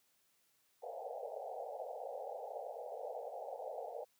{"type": "band-pass noise", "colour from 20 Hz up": "pink", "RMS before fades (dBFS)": -45, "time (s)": [0.82, 4.05], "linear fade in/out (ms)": 20, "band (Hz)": [460, 820], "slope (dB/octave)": 96, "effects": ["white hiss -75 dBFS RMS until 4.19 s", "high-pass 80 Hz 12 dB/octave"]}